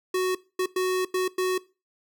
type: tone bursts at uneven times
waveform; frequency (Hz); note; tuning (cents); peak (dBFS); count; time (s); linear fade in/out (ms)
square; 370; F#4; 0; -23; 5; 0.14-0.35 / 0.59-0.66 / 0.76-1.05 / 1.14-1.28 / 1.38-1.58; 5
effects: noise-tail reverb RT60 0.3 s tail -20 dB re dry